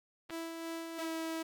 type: tone with tremolo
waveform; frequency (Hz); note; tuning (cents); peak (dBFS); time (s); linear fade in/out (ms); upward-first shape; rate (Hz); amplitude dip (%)
sawtooth; 329.6; E4; 0; -34; 0.29-1.08; 50; sine; 2.9; 35
type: clicks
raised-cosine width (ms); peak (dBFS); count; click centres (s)
0.3; -29; 2; 0.298 / 0.306
type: tone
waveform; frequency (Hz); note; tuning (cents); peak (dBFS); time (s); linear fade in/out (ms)
sawtooth; 324.8; E4; -26; -32; 0.98-1.43; 10
effects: none